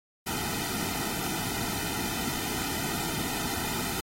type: noise with comb filter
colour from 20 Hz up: pink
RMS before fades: -32 dBFS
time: 0.26-4.01 s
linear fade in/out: 10 ms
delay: 1.8 ms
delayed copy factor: -0.85
effects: AAC 48 kbps